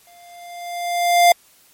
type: tone with exponential growth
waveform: square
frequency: 698.5 Hz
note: F5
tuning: in tune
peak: -8 dBFS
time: 0.07-1.32 s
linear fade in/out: 2 ms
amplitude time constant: 270 ms
effects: white hiss -53 dBFS RMS until 1.73 s + MP3 64 kbps